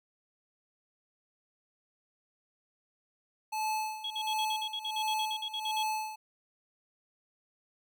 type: tone with tremolo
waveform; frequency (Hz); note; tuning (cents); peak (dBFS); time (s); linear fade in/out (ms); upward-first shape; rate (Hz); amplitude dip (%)
square; 866; A5; -28; -30; 3.52-6.16; 10; sine; 1.4; 80
type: tone bursts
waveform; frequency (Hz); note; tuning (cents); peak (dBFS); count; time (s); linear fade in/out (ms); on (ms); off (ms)
sine; 3322; G#7; 0; -33; 16; 4.04-5.829; 5; 64; 51
effects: none